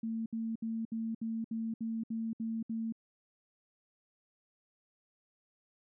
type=tone bursts; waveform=sine; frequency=225.3 Hz; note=A3; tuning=41 cents sharp; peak=-33 dBFS; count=10; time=0.03-2.924 s; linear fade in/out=5 ms; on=230 ms; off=66 ms; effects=none